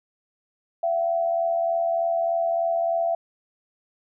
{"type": "tone pair together", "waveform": "sine", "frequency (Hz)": [674, 757.3], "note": ["E5", "F#5"], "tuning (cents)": [38, 40], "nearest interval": "major second", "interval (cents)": 202, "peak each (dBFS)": [-21, -29], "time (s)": [0.83, 3.15], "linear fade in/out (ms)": 5, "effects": []}